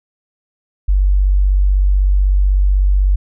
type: tone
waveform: sine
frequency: 48.03 Hz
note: G1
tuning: 35 cents flat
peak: -9 dBFS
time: 0.88-3.16 s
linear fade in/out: 10 ms
effects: none